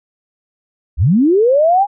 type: linear sweep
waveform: sine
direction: up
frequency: 53.3 to 830 Hz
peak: -8 dBFS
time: 0.97-1.87 s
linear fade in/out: 50 ms
effects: none